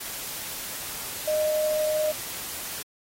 sine tone in noise, 615 Hz, D#5, 20 cents flat, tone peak -22 dBFS, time 1.27-2.12 s, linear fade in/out 10 ms, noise white, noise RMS -35 dBFS, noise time 0-2.83 s, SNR +10 dB, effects AAC 48 kbps

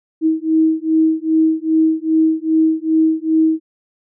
sine beating tone pair, 317.5 / 320 Hz, D#4 / D#4, +35 / +49 cents, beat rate 2.5 Hz, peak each -15 dBFS, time 0.21-3.6 s, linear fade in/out 50 ms, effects none

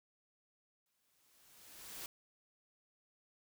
white noise with exponential growth, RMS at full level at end -45 dBFS, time 0.86-2.06 s, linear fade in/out 1 ms, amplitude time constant 260 ms, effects none

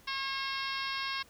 harmonic tone, 541 Hz, C#5, 42 cents flat, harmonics 2 / 3 / 4 / 5 / 6 / 7 / 8 / 9 / 10, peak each -38 / -40 / -41 / -42 / -43 / -43 / -44 / -45 / -45 dBFS, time 0.07-1.23 s, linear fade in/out 10 ms, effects pink hiss -60 dBFS RMS until 1.29 s

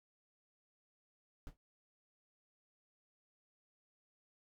brown noise with exponential decay, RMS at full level -44 dBFS, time 1.47-1.57 s, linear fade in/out 0 ms, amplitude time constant 21 ms, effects none

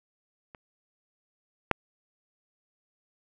clicks, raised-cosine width 0.5 ms, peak -30 / -6 dBFS, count 2, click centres 0.548 / 1.713 s, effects none

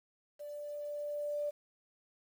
sine tone with level ramp, 587.3 Hz, D5, in tune, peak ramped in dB -42 to -32 dBFS, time 0.39-1.51 s, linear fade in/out 20 ms, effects 10-bit

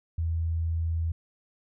sine tone, 82.3 Hz, E2, 2 cents flat, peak -25 dBFS, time 0.18-1.12 s, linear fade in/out 5 ms, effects none

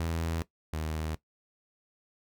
sawtooth tone pair in turn, 82.41 / 78.48 Hz, E2 / D#2, 0 / +15 cents, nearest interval minor second, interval 85 cents, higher first, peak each -26 / -28 dBFS, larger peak first, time 0-0.42 / 0.73-1.15 s, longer neither, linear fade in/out 0 ms, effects noise-tail reverb RT60 0.1 s tail -17 dB re dry

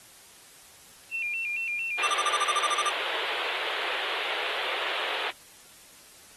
sine tone with vibrato, 2547 Hz, D#7, 40 cents sharp, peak -28 dBFS, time 1.11-2.1 s, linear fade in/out 20 ms, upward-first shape square, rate 4.4 Hz, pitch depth 100 cents each way
white band-pass noise, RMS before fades -32 dBFS, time 1.98-5.31 s, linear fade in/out 10 ms, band 370 to 3600 Hz, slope 48 dB/octave
square tone bursts, 1190 Hz, D6, 22 cents sharp, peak -24 dBFS, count 12, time 2.03-2.894 s, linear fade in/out 5 ms, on 39 ms, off 36 ms
effects white hiss -52 dBFS RMS until 6.36 s + AAC 32 kbps

